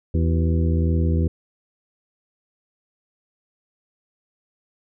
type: harmonic tone with a mistuned harmonic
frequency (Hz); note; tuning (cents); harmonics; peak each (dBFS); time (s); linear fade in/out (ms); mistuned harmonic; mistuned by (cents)
82.41; E2; 0; 1 / 2 / 3 / 4 / 5 / 6; -18 / -24 / -28 / -30 / -32 / -34; 0.14-1.28; 5; 5; -110
effects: none